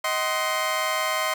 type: chord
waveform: 20% pulse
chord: C diminished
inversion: first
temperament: just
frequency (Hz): 627.9 / 753.5 / 1046.5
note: Eb5 / Gb5 / C6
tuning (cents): +16 / +31 / 0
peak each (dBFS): -22 / -27 / -21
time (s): 0.04-1.34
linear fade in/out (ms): 5
effects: none